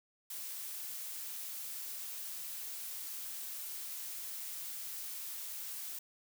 blue noise, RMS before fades -43 dBFS, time 0.3-5.99 s, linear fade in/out 5 ms, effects none

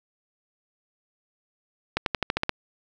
accelerating click train, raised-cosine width 0.3 ms, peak -7 dBFS, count 8, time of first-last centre 1.97-2.493 s, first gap 92 ms, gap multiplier 0.93, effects none

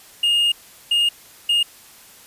triangle tone bursts at uneven times, 2841 Hz, F7, 29 cents sharp, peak -13 dBFS, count 3, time 0.23-0.52 / 0.91-1.09 / 1.49-1.63 s, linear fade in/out 5 ms, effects white hiss -46 dBFS RMS until 2.26 s + resampled to 32000 Hz

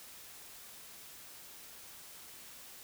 silence, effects white hiss -52 dBFS RMS until 2.83 s

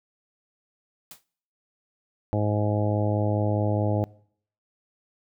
white noise with exponential decay, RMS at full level -39 dBFS, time 1.11-1.24 s, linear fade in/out 1 ms, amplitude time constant 27 ms
harmonic tone, 104.8 Hz, G#2, 16 cents sharp, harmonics 1 / 2 / 3 / 4 / 5 / 6 / 7 / 8, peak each -24 / -31 / -30 / -35 / -31 / -32 / -37 / -36 dBFS, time 2.33-4.04 s, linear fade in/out 0 ms
effects noise-tail reverb RT60 0.6 s tail -23 dB re dry

